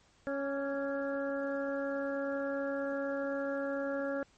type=harmonic tone with a mistuned harmonic; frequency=277.2 Hz; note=C#4; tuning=in tune; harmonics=1 / 2 / 3 / 4 / 5 / 6; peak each=-37 / -34 / -49 / -51 / -43 / -44 dBFS; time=0.27-4.23 s; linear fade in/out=0 ms; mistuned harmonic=4; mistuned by=+50 cents; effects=pink hiss -66 dBFS RMS until 4.37 s + MP3 32 kbps